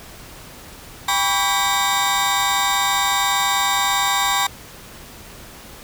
30% pulse tone cluster, 795 / 985 / 1134 / 3699 Hz, G5 / B5 / C#6 / A#7, +24 / -5 / +39 / -14 cents, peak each -20 dBFS, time 1.08-4.47 s, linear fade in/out 5 ms, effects pink hiss -40 dBFS RMS until 5.83 s

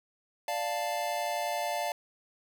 square chord, D minor, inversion none, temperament equal, 587.3 / 698.5 / 880 Hz, D5 / F5 / A5, 0 / 0 / 0 cents, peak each -36 / -34 / -36 dBFS, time 0.48-1.92 s, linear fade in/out 2 ms, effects none

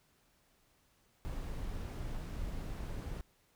brown noise, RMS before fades -40 dBFS, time 1.25-3.21 s, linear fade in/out 0 ms, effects pink hiss -71 dBFS RMS until 3.55 s

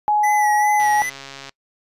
sine tone, 840 Hz, G#5, 19 cents sharp, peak -14 dBFS, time 0.08-1.02 s, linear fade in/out 0 ms
square tone with vibrato, 1969 Hz, B6, 6 cents flat, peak -23 dBFS, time 0.23-1.1 s, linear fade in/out 10 ms, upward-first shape sine, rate 2.5 Hz, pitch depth 55 cents each way
click train, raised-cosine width 0.2 ms, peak -18 dBFS, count 96, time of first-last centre 0.8-1.493 s, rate 137 Hz
effects noise-tail reverb RT60 0.1 s tail -25 dB re dry + resampled to 32000 Hz

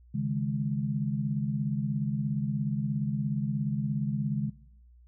sine chord, C# suspended second, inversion none, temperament equal, 138.59 / 155.56 / 207.7 Hz, C#3 / D#3 / G#3, 0 / 0 / 0 cents, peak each -30 / -33 / -31 dBFS, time 0.14-4.5 s, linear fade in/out 10 ms, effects noise-tail reverb RT60 0.7 s tail -19 dB re dry + added 60 Hz sine -53 dBFS peak until 5.07 s

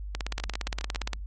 two click trains, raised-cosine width 0.2 ms, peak -14 / -19 dBFS, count 18 / 5, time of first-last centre 0.15-1.133 / 0.4-0.948 s, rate 17.3 / 7.3 Hz, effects added 50 Hz sine -34 dBFS peak until 1.26 s + AAC 32 kbps

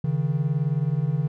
triangle beating tone pair, 138.59 / 157.59 Hz, C#3 / D#3, 0 / +22 cents, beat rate 19 Hz, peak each -22 dBFS, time 0.04-1.28 s, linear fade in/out 5 ms, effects none

